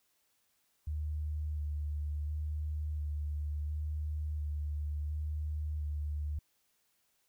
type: tone with vibrato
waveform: sine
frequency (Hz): 75.1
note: D2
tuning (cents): +39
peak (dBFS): -33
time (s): 0.87-6.39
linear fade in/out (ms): 5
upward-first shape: square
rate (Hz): 0.71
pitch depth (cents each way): 18
effects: white hiss -75 dBFS RMS until 7.28 s